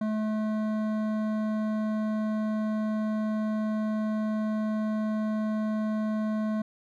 sine tone with hard clipping, 215.7 Hz, A3, 34 cents flat, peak -28 dBFS, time 0.01-6.62 s, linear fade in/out 5 ms, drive 12 dB, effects none

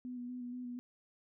sine tone with vibrato, 246.9 Hz, B3, in tune, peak -40 dBFS, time 0.05-0.79 s, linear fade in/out 0 ms, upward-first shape square, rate 4.2 Hz, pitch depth 20 cents each way, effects none

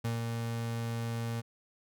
35% pulse tone with ADSR envelope, 115.9 Hz, A#2, 10 cents flat, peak -28 dBFS, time 0.04-1.42 s, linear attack 10 ms, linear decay 150 ms, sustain -3 dB, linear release 27 ms, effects none

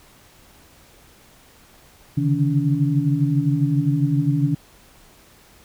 sine tone cluster, 137 / 144.5 / 156.8 / 285.3 Hz, C#3 / D3 / D#3 / C#4, -20 / -28 / +14 / +50 cents, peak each -22 dBFS, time 2.17-4.55 s, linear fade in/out 10 ms, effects pink hiss -51 dBFS RMS until 5.64 s

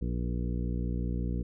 harmonic tone with a mistuned harmonic, 60 Hz, B1, 49 cents flat, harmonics 1 / 2 / 3 / 4 / 5 / 6 / 7 / 8, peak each -31 / -36 / -36 / -40 / -42 / -47 / -49 / -48 dBFS, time 0.01-1.43 s, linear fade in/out 10 ms, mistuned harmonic 7, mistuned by +22 cents, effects none

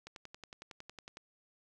click train, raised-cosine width 0.2 ms, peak -30 dBFS, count 13, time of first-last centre 0.07-1.171 s, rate 10.9 Hz, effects none

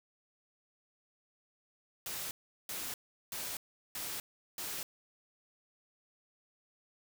white noise bursts, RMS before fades -40 dBFS, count 5, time 2.06-4.83 s, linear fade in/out 2 ms, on 250 ms, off 380 ms, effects none

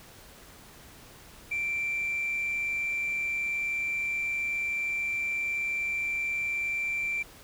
sine tone with amplitude modulation, 2349 Hz, D7, in tune, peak -25 dBFS, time 1.51-7.23 s, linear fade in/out 10 ms, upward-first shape sine, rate 139 Hz, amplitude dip 30%, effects tanh soft clip ceiling -24 dBFS + pink hiss -51 dBFS RMS until 7.43 s

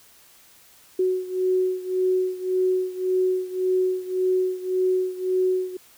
sine beating tone pair, 369.9 / 371.7 Hz, F#4 / F#4, 0 / +8 cents, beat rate 1.8 Hz, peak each -22 / -25 dBFS, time 0.99-5.77 s, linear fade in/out 5 ms, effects white hiss -53 dBFS RMS until 5.97 s

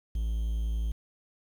triangle tone with quantisation, 55.4 Hz, A1, 13 cents sharp, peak -25 dBFS, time 0.15-0.92 s, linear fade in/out 5 ms, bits 9, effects none

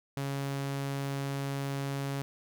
sawtooth tone, 138.59 Hz, C#3, in tune, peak -28 dBFS, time 0.17-2.22 s, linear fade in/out 0 ms, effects none

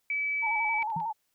sine tone, 2296 Hz, D7, 40 cents flat, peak -27 dBFS, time 0.1-0.83 s, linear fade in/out 2 ms
sine tone with vibrato, 882 Hz, A5, 4 cents sharp, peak -29 dBFS, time 0.42-1.13 s, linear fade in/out 20 ms, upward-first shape square, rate 11 Hz, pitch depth 61 cents each way
clicks, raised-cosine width 0.3 ms, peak -29 / -38 / -37 dBFS, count 3, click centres 0.824 / 0.902 / 1.002 s
sine tone with exponential decay, 164.81 Hz, E3, in tune, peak -30 dBFS, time 0.96-1.08 s, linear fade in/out 5 ms, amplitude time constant 26 ms
effects white hiss -75 dBFS RMS until 1.34 s

